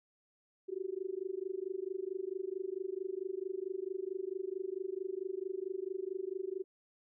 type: tone with amplitude modulation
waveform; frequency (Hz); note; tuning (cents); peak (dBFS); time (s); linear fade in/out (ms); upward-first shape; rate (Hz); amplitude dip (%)
sine; 378.4; F#4; +39; -32; 0.68-6.64; 20; sine; 24.5; 100
effects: none